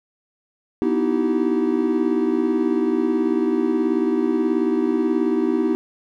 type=tone cluster; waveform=triangle; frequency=246.3 / 308.2 / 326.6 / 385.3 Hz; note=B3 / D#4 / E4 / G4; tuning=-5 / -16 / -16 / -30 cents; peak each=-21 dBFS; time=0.82-5.75 s; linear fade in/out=0 ms; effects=none